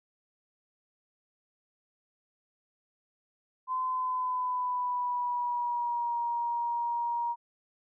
sine tone with pitch glide, 1025 to 945.4 Hz, C6 to A#5, -36 to +24 cents, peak -28 dBFS, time 3.67-7.36 s, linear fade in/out 50 ms, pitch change -140 cents, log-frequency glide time 3.84-6.16 s, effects none

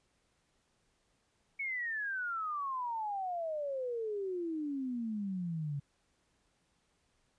sine exponential sweep, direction down, 2237 to 138.59 Hz, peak -34 dBFS, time 1.59-5.8 s, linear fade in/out 10 ms, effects pink hiss -75 dBFS RMS until 7.38 s + resampled to 22050 Hz

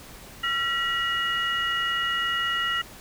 sine tone cluster, 1364 / 1926 / 2881 Hz, F6 / B6 / F#7, -41 / -44 / -47 cents, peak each -27 dBFS, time 0.43-2.82 s, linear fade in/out 10 ms, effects tanh soft clip ceiling -16 dBFS + pink hiss -45 dBFS RMS until 3 s

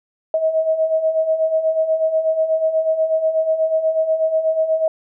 sine beating tone pair, 632 / 640.2 Hz, D#5 / D#5, +27 / +49 cents, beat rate 8.2 Hz, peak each -22 / -16 dBFS, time 0.34-4.88 s, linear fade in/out 2 ms, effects none

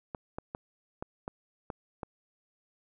clicks, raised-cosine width 1 ms, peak -22 dBFS, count 7, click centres 0.148 / 0.385 / 0.549 / 1.025 / 1.279 / 1.702 / 2.032 s, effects none

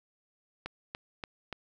click train, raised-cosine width 0.3 ms, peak -21 dBFS, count 4, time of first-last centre 0.66-1.527 s, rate 3.46 Hz, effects none

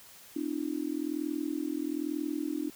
sine tone with amplitude modulation, 300.1 Hz, D4, 38 cents sharp, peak -26 dBFS, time 0.36-2.7 s, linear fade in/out 5 ms, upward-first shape sine, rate 41.1 Hz, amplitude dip 100%, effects white hiss -53 dBFS RMS until 2.75 s

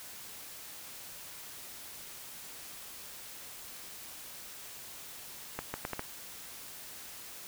accelerating click train, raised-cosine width 0.5 ms, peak -19 dBFS, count 5, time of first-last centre 5.59-5.994 s, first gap 150 ms, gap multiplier 0.74, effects white hiss -47 dBFS RMS until 7.47 s

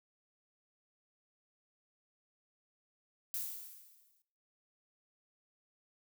violet noise with exponential decay, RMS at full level -36 dBFS, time 3.34-4.22 s, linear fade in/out 1 ms, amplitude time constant 190 ms, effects noise-tail reverb RT60 0.6 s tail -19 dB re dry

